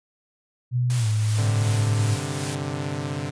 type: tone with pitch glide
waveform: sine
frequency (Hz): 123.47 to 107.49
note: B2 to A2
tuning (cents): 0 to -40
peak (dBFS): -19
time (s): 0.71-2.18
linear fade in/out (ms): 50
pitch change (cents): -240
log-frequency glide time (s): 0.97-1.07
type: noise with tremolo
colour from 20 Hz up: white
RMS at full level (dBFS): -32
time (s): 0.9-2.55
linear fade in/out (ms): 0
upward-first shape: triangle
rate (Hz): 2.7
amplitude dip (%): 45
type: chord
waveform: sawtooth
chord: G suspended fourth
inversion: none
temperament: equal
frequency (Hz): 98 / 130.81 / 146.83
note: G2 / C3 / D3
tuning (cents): 0 / 0 / 0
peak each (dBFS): -30 / -27 / -26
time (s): 1.37-3.31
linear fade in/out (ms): 20
effects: resampled to 22050 Hz